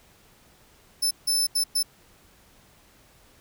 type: tone bursts at uneven times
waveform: 25% pulse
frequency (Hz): 5274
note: E8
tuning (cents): 0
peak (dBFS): -16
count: 4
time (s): 1.02-1.11 / 1.27-1.47 / 1.55-1.64 / 1.75-1.83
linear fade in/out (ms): 10
effects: pink hiss -57 dBFS RMS until 3.4 s